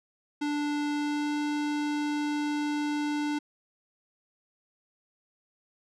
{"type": "tone with pitch glide", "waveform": "square", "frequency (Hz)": [293.7, 295.6], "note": ["D4", "D4"], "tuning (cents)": [0, 11], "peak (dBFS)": -28, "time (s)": [0.41, 3.39], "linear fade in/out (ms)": 10, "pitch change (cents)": 11, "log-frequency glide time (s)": [0.93, 1.36], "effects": ["low-pass 6000 Hz 12 dB/octave"]}